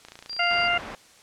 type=click train; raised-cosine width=0.2 ms; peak=-25 dBFS; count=17; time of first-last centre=0.05-0.611 s; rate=28.5 Hz
type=tone; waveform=sine; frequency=4748 Hz; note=D8; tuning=18 cents sharp; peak=-31 dBFS; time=0.29-0.68 s; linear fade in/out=10 ms
type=harmonic tone; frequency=698.5 Hz; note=F5; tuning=in tune; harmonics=1 / 2 / 3 / 4; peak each=-26 / -26 / -26 / -26 dBFS; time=0.39-0.78 s; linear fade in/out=5 ms
type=low-pass noise; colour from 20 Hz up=white; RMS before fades=-38 dBFS; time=0.51-0.95 s; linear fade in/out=0 ms; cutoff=1600 Hz; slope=12 dB/octave
effects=white hiss -53 dBFS RMS until 1.22 s + low-pass 8000 Hz 12 dB/octave